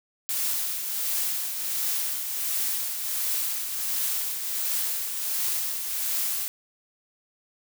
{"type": "noise with tremolo", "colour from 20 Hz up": "blue", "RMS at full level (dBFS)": -26, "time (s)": [0.29, 6.48], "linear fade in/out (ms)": 0, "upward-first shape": "triangle", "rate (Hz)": 1.4, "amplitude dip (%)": 50, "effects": []}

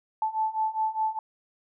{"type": "beating tone pair", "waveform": "sine", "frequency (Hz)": [872, 876.9], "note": ["A5", "A5"], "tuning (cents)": [-16, -6], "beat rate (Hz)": 4.9, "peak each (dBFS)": [-29, -27], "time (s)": [0.22, 1.19], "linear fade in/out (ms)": 2, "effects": []}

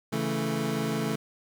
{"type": "chord", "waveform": "25% pulse", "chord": "A major", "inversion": "first", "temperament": "equal", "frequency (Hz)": [138.59, 164.81, 220], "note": ["C#3", "E3", "A3"], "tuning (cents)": [0, 0, 0], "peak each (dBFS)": [-29, -29, -26], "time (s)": [0.12, 1.16], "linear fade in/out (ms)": 10, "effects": []}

